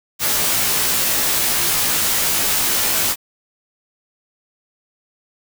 white noise with comb filter, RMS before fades -18 dBFS, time 0.19-3.16 s, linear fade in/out 50 ms, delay 16 ms, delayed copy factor -0.8, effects none

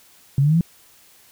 sine exponential sweep, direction up, 133.3 to 174.61 Hz, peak -13 dBFS, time 0.38-0.61 s, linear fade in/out 2 ms, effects white hiss -52 dBFS RMS until 1.31 s

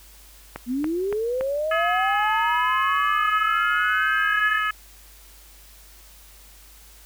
click train, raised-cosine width 0.5 ms, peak -16 dBFS, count 4, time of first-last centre 0.56-1.41 s, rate 3.53 Hz
sine linear sweep, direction up, 233.1 to 1760 Hz, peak -22 dBFS, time 0.66-4.61 s, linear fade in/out 50 ms
harmonic tone, 424.7 Hz, G#4, 39 cents sharp, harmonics 3 / 4 / 5 / 6 / 7, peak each -24 / -25 / -33 / -34 / -34 dBFS, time 1.71-4.71 s, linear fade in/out 5 ms
effects added 50 Hz sine -49 dBFS peak until 7.05 s + white hiss -50 dBFS RMS until 7.05 s

